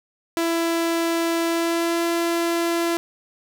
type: tone with pitch glide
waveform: sawtooth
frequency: 333.8 to 338.3 Hz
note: E4 to E4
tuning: +22 to +45 cents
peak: -16 dBFS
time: 0.37-2.97 s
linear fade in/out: 0 ms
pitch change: +23 cents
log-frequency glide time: 1.47-2.04 s
effects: none